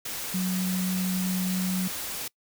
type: tone in noise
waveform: sine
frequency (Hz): 185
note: F#3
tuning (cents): 0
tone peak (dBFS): -25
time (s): 0.34-1.88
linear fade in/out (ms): 5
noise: white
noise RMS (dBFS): -34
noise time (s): 0.05-2.28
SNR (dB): +6
effects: noise-tail reverb RT60 0.1 s tail -24 dB re dry